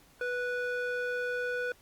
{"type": "tone with band-pass filter", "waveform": "square", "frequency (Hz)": 492.1, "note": "B4", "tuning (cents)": -6, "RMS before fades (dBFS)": -33, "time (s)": [0.21, 1.72], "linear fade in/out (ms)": 2, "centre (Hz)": 1100, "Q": 4.9, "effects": ["pink hiss -61 dBFS RMS until 1.81 s", "Opus 48 kbps"]}